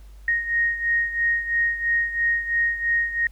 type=beating tone pair; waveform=sine; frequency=1864.7 / 1867.7 Hz; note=A#6 / A#6; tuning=0 / +3 cents; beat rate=3 Hz; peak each=-21 / -26 dBFS; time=0.28-3.27 s; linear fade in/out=2 ms; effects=added 50 Hz sine -41 dBFS peak until 3.31 s + pink hiss -59 dBFS RMS until 3.31 s